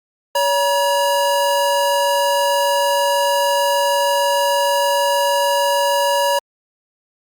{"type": "tone pair together", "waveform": "square", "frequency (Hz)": [564.9, 957], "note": ["C#5", "A#5"], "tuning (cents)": [33, 45], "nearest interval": "major sixth", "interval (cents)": 912, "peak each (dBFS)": -18, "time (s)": [0.35, 6.39], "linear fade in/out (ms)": 5, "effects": ["Opus 48 kbps"]}